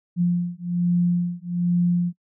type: beating tone pair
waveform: sine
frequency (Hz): 174.61 / 175.81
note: F3 / F3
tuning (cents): 0 / +12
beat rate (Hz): 1.2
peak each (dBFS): -22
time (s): 0.16-2.13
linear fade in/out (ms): 50
effects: noise-tail reverb RT60 0.1 s tail -26 dB re dry